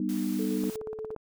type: chord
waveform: sine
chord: G augmented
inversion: none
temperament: just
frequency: 196 / 245 / 306.2 Hz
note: G3 / B3 / D#4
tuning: 0 / -14 / -28 cents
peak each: -31 dBFS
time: 0-0.7 s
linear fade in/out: 2 ms
type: noise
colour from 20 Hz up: white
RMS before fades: -45 dBFS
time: 0.09-0.76 s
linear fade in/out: 0 ms
type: tone with tremolo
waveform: sine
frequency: 435.5 Hz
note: A4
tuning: 18 cents flat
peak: -33 dBFS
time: 0.39-1.15 s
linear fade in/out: 5 ms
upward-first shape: square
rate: 8.3 Hz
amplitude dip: 35%
type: click train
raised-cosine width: 1 ms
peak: -28 dBFS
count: 10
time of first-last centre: 0.64-1.163 s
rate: 17.2 Hz
effects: none